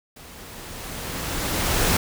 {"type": "noise with level ramp", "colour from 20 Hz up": "pink", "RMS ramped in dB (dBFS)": [-44, -19], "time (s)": [0.16, 1.97], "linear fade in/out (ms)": 5, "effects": []}